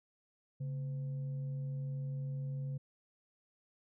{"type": "tone with frequency modulation", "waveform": "sine", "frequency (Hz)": 138.59, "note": "C#3", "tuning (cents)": 0, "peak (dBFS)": -36, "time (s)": [0.6, 2.78], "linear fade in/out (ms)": 10, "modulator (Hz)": 370, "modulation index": 0.2, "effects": []}